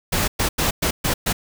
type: noise bursts at uneven times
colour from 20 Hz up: pink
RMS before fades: -20 dBFS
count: 6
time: 0.12-0.28 / 0.39-0.49 / 0.58-0.71 / 0.82-0.91 / 1.04-1.14 / 1.26-1.33 s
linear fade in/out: 10 ms
effects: none